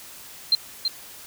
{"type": "tone with echo", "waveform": "sine", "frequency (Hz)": 4150, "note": "C8", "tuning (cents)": -15, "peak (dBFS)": -14, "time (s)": [0.52, 0.55], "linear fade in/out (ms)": 2, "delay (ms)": 330, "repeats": 1, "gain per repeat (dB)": -6, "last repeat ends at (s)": 0.88, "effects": ["white hiss -43 dBFS RMS until 1.26 s"]}